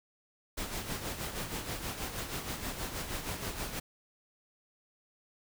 pink noise with tremolo, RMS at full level -36 dBFS, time 0.57-3.8 s, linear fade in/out 10 ms, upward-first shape sine, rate 6.3 Hz, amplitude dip 55%, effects none

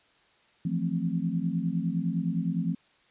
sine chord, F major seventh, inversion third, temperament equal, 164.81 / 174.61 / 220 / 261.6 Hz, E3 / F3 / A3 / C4, 0 / 0 / 0 / 0 cents, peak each -31 / -29 / -34 / -34 dBFS, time 0.65-2.75 s, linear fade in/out 5 ms, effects white hiss -63 dBFS RMS until 3.1 s + resampled to 8000 Hz

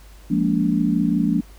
sine chord, Bb dominant seventh, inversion second, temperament equal with one note detuned, 174.61 / 207.7 / 233.1 / 287.5 Hz, F3 / Ab3 / Bb3 / D4, 0 / 0 / 0 / -37 cents, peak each -22 dBFS, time 0.3-1.41 s, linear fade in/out 10 ms, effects added 50 Hz sine -42 dBFS peak until 1.58 s + pink hiss -51 dBFS RMS until 1.58 s

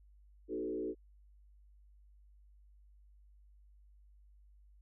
sine tone with frequency modulation, 371.9 Hz, F#4, 9 cents sharp, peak -35 dBFS, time 0.48-0.95 s, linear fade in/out 50 ms, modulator 60 Hz, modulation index 1.4, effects added 50 Hz sine -59 dBFS peak until 4.81 s

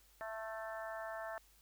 harmonic tone with a mistuned harmonic, 221.3 Hz, A3, 10 cents sharp, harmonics 3 / 4 / 5 / 6 / 7 / 8, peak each -44 / -50 / -52 / -51 / -53 / -50 dBFS, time 0.21-1.38 s, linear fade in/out 0 ms, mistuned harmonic 5, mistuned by -24 cents, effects added 50 Hz sine -68 dBFS peak until 1.61 s + white hiss -68 dBFS RMS until 1.61 s

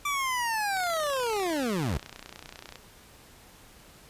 25% pulse linear sweep, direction down, 1174.7 to 56.3 Hz, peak -23 dBFS, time 0.05-1.98 s, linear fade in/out 5 ms
click train, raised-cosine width 0.2 ms, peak -24 dBFS, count 61, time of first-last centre 0.77-2.757 s, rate 30.2 Hz
effects pink hiss -53 dBFS RMS until 4.09 s + resampled to 32000 Hz

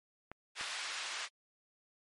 clicks, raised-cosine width 0.5 ms, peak -30 dBFS, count 2, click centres 0.316 / 0.611 s
white band-pass noise, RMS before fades -41 dBFS, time 0.55-1.29 s, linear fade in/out 50 ms, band 970 to 3900 Hz, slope 12 dB/octave
effects MP3 48 kbps

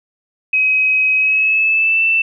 sine tone with pitch glide, 2537 to 2663 Hz, D#7 to E7, +33 to +17 cents, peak -11 dBFS, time 0.53-2.22 s, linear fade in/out 5 ms, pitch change +84 cents, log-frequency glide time 1.16-2.03 s, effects none

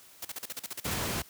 white noise bursts, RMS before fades -37 dBFS, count 11, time 0.22-0.94 s, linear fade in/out 5 ms, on 30 ms, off 39 ms
pink noise, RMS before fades -32 dBFS, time 0.85-1.22 s, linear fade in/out 5 ms
effects white hiss -55 dBFS RMS until 1.29 s + high-pass 60 Hz 12 dB/octave

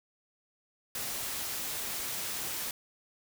white noise, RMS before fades -36 dBFS, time 0.95-2.71 s, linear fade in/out 2 ms, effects none

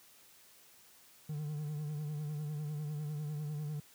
triangle tone with vibrato, 150 Hz, D3, 37 cents sharp, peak -34 dBFS, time 1.29-3.8 s, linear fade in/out 5 ms, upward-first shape sine, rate 10 Hz, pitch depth 53 cents each way, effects white hiss -61 dBFS RMS until 3.94 s + high-pass 60 Hz 12 dB/octave

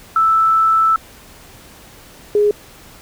sine tone pair in turn, 1318.5 / 415.3 Hz, E6 / G#4, 0 / 0 cents, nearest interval octave + minor sixth, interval 2000 cents, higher first, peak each -10 / -10 dBFS, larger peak neither, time 0.16-0.96 / 2.35-2.51 s, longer first, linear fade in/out 2 ms, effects pink hiss -42 dBFS RMS until 3.01 s

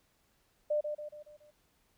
sine tone with echo, 598 Hz, D5, 31 cents sharp, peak -27 dBFS, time 0.7-0.81 s, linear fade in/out 10 ms, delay 140 ms, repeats 5, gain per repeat -6 dB, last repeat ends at 1.51 s, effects pink hiss -72 dBFS RMS until 1.97 s

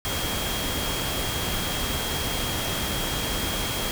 sine tone in noise, 3253 Hz, G#7, 37 cents flat, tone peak -33 dBFS, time 0.05-3.91 s, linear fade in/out 0 ms, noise pink, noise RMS -28 dBFS, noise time 0.05-3.91 s, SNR -8 dB, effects none

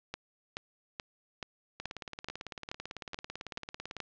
two click trains, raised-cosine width 0.2 ms, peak -22 / -19 dBFS, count 40 / 10, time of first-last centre 1.8-3.967 / 0.14-4.003 s, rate 18 / 2.33 Hz, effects low-pass 5000 Hz 12 dB/octave

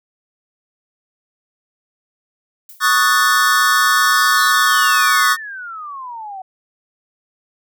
violet noise with exponential decay, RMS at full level -35 dBFS, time 2.69-2.95 s, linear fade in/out 2 ms, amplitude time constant 56 ms
square chord, D# half-diminished seventh, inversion third, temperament equal with one note detuned, 1116.4 / 1244.5 / 1480 / 1760 Hz, C#6 / D#6 / F#6 / A6, +12 / 0 / 0 / 0 cents, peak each -18 dBFS, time 2.8-5.37 s, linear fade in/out 50 ms
click, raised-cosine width 0.3 ms, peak -25 dBFS, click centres 3.029 s
sine exponential sweep, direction down, 5730 to 740 Hz, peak -27 dBFS, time 4.03-6.42 s, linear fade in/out 5 ms
effects none

